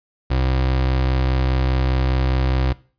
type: tone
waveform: 30% pulse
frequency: 64.9 Hz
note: C2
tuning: 13 cents flat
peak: -14 dBFS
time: 0.3-2.73 s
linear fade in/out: 10 ms
effects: noise-tail reverb RT60 0.4 s tail -20 dB re dry + resampled to 11025 Hz